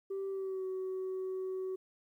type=tone with pitch glide; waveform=sine; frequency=389.3 to 375.8 Hz; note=G4 to F#4; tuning=-12 to +27 cents; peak=-33 dBFS; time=0.1-1.76 s; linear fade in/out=10 ms; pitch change=-61 cents; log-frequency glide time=0.29-0.65 s; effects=tanh soft clip ceiling -33 dBFS + 12-bit

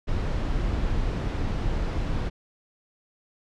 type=noise; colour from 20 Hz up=brown; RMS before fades=-26 dBFS; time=0.07-2.3 s; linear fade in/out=20 ms; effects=low-pass 5000 Hz 12 dB/octave

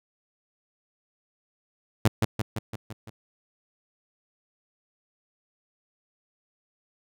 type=tone with echo; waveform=sawtooth; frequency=109.7 Hz; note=A2; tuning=5 cents flat; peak=-12 dBFS; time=2.05-2.08 s; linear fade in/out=5 ms; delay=170 ms; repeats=6; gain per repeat=-4 dB; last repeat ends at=3.1 s; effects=none

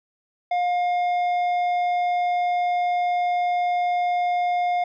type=tone with tanh clipping; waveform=sine; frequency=711 Hz; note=F5; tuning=31 cents sharp; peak=-21 dBFS; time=0.51-4.84 s; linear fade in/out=5 ms; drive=8 dB; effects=none

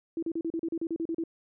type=tone bursts; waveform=sine; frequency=329.9 Hz; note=E4; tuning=1 cent sharp; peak=-28 dBFS; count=12; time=0.17-1.238 s; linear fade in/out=2 ms; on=56 ms; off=36 ms; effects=none

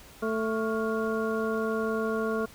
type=harmonic tone with a mistuned harmonic; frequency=221.3 Hz; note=A3; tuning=10 cents sharp; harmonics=1 / 2 / 3 / 5 / 6; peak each=-31 / -29 / -36 / -36 / -36 dBFS; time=0.22-2.46 s; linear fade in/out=10 ms; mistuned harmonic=6; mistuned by=+100 cents; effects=pink hiss -51 dBFS RMS until 2.54 s

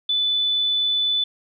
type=tone; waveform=sine; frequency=3492 Hz; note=A7; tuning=14 cents flat; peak=-18 dBFS; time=0.09-1.24 s; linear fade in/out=5 ms; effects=none

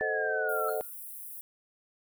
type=linear sweep; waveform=sine; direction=down; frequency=1760 to 1301 Hz; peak=-31 dBFS; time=0-0.7 s; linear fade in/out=10 ms
type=chord; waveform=sine; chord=A diminished seventh; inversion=none; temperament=equal; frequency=440 / 523.3 / 622.3 / 740 Hz; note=A4 / C5 / Eb5 / Gb5; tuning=0 / 0 / 0 / 0 cents; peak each=-33 / -36 / -34 / -37 dBFS; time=0.01-0.81 s; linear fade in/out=0 ms
type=high-pass noise; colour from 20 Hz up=white; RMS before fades=-43 dBFS; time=0.49-1.41 s; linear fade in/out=0 ms; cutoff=9500 Hz; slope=48 dB/octave
type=tone with exponential decay; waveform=triangle; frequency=1409 Hz; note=F6; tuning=15 cents sharp; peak=-33 dBFS; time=0.68-0.93 s; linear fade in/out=5 ms; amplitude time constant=53 ms
effects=none

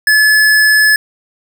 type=tone; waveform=square; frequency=1718 Hz; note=A6; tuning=42 cents flat; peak=-7 dBFS; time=0.07-0.96 s; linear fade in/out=2 ms; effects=none

